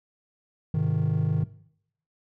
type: chord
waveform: triangle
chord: Ab major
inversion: none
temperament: just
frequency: 103.83 / 129.78 / 155.74 Hz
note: Ab2 / C3 / Eb3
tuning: 0 / -14 / +2 cents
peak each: -26 / -25 / -21 dBFS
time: 0.74-1.44 s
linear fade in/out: 5 ms
effects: noise-tail reverb RT60 0.7 s tail -20 dB re dry + tanh soft clip ceiling -16 dBFS